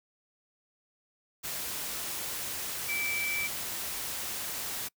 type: tone in noise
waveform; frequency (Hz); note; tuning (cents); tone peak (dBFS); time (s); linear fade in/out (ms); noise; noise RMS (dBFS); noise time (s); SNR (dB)
sine; 2319; D7; -22; -30; 2.88-3.48; 20; white; -36; 1.43-4.89; +3
effects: noise-tail reverb RT60 0.1 s tail -25 dB re dry